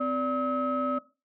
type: tone cluster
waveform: sine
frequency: 257.3 / 582 / 1282 Hz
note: C4 / D5 / E6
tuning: -29 / -16 / -49 cents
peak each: -29 dBFS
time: 0-0.99 s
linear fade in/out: 10 ms
effects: noise-tail reverb RT60 0.3 s tail -17 dB re dry + tanh soft clip ceiling -19 dBFS